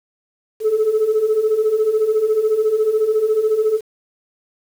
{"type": "beating tone pair", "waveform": "sine", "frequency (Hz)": [423.3, 437.3], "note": ["G#4", "A4"], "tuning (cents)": [33, -11], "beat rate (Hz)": 14, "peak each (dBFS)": [-19, -14], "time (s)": [0.6, 3.81], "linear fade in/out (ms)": 50, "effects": ["tanh soft clip ceiling -9 dBFS", "7-bit"]}